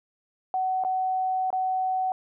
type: tone with dropouts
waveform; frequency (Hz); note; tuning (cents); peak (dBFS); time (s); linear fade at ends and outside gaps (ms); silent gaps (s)
sine; 750; F#5; +23; -23; 0.54-2.12; 1; 0.838-0.848 / 1.504-1.528
effects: none